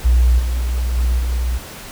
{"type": "tone with level steps", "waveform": "sine", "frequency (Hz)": 60.7, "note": "B1", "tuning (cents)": -29, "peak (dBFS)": [-9, -16, -13, -16], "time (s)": [0.04, 1.59], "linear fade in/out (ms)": 20, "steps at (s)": [0.38, 0.95, 1.18], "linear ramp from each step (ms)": 20, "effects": ["pink hiss -34 dBFS RMS until 1.91 s"]}